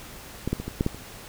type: clicks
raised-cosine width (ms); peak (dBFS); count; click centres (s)
3; -13 / -11 / -19 / -18 / -9 / -10 / -28; 7; 0.476 / 0.53 / 0.6 / 0.68 / 0.809 / 0.864 / 0.946
effects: pink hiss -43 dBFS RMS until 1.28 s